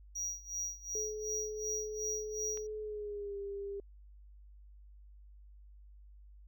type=tone with tremolo; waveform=triangle; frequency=5760 Hz; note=F#8; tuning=47 cents flat; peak=-33 dBFS; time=0.15-2.67 s; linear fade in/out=10 ms; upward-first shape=sine; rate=2.7 Hz; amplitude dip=90%
type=tone with pitch glide; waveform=sine; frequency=428.4 to 399.7 Hz; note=A4 to G4; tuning=-46 to +34 cents; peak=-38 dBFS; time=0.95-3.8 s; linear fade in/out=2 ms; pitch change=-120 cents; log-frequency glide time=2.81-3.37 s
type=click; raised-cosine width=0.3 ms; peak=-35 dBFS; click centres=2.574 s
effects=added 50 Hz sine -53 dBFS peak until 6.47 s